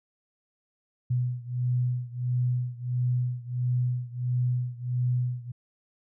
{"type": "beating tone pair", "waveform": "sine", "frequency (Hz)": [123.47, 124.97], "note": ["B2", "B2"], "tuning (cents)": [0, 21], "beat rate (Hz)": 1.5, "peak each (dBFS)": [-27, -29], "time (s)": [1.1, 5.52], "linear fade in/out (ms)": 10, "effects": []}